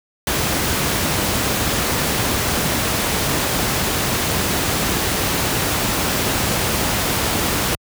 pink noise, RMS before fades -19 dBFS, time 0.27-7.75 s, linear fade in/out 2 ms, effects high-pass 60 Hz 12 dB/octave

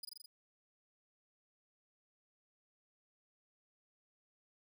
sawtooth tone with echo, 4944 Hz, D#8, 12 cents flat, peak -39 dBFS, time 0.03-0.05 s, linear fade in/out 5 ms, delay 42 ms, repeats 5, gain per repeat -2 dB, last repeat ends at 0.26 s, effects none

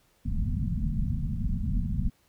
pink low-pass noise, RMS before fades -28 dBFS, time 0.25-2.1 s, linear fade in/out 10 ms, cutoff 240 Hz, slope 96 dB/octave, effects pink hiss -66 dBFS RMS until 2.28 s

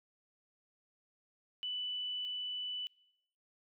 sine tone pair in turn, 2982 / 2982 Hz, F#7 / F#7, +13 / +13 cents, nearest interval unison, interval 0 cents, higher neither, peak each -36 / -37 dBFS, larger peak first, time 1.63-2.25 / 2.25-2.87 s, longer neither, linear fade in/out 0 ms, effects noise-tail reverb RT60 0.8 s tail -25 dB re dry

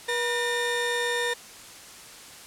30% pulse tone pair together, 481.3 / 1817 Hz, B4 / A#6, -45 / -45 cents, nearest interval octave + major seventh, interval 2300 cents, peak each -25 dBFS, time 0.08-1.34 s, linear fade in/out 10 ms, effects white hiss -45 dBFS RMS until 2.46 s + low-pass 10000 Hz 12 dB/octave

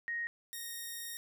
sine / 5% pulse tone pair in turn, 1871 / 1861.5 Hz, A#6 / A#6, +6 / -3 cents, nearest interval unison, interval 9 cents, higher first, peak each -34 / -30 dBFS, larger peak second, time 0.08-0.27 / 0.53-1.17 s, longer second, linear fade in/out 0 ms, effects none

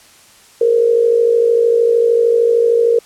sine tone with amplitude modulation, 466.2 Hz, A#4, in tune, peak -6 dBFS, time 0.61-2.99 s, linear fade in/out 5 ms, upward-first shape sine, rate 53.2 Hz, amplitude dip 65%, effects white hiss -45 dBFS RMS until 3.05 s + low-pass 10000 Hz 12 dB/octave

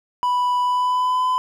triangle tone with pitch glide, 987.8 to 1011.5 Hz, B5 to B5, 0 to +41 cents, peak -15 dBFS, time 0.23-1.38 s, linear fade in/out 0 ms, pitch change +41 cents, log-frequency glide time 0.61-1.26 s, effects none

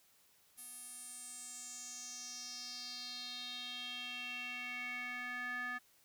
square tone with band-pass filter sweep, 246.9 Hz, B3, in tune, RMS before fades -45 dBFS, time 0.57-5.79 s, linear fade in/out 20 ms, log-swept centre 11000 to 1600 Hz, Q 5.1, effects white hiss -69 dBFS RMS until 6.04 s

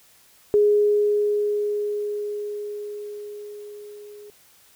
sine tone with level ramp, 415.3 Hz, G#4, in tune, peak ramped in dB -13 to -40 dBFS, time 0.54-4.3 s, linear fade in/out 0 ms, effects white hiss -55 dBFS RMS until 4.75 s

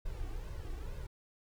brown noise with flanger, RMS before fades -40 dBFS, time 0.05-1.07 s, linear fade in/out 10 ms, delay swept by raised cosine 1.9 to 2.66 ms, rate 2.2 Hz, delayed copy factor +0.8, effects none

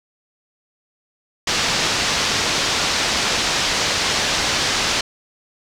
white low-pass noise, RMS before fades -20 dBFS, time 1.47-5.01 s, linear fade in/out 5 ms, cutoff 5900 Hz, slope 24 dB/octave, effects none

